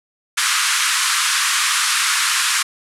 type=band-pass noise; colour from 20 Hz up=pink; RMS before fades=-18 dBFS; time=0.37-2.63 s; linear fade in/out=10 ms; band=1100 to 11000 Hz; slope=48 dB/octave; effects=none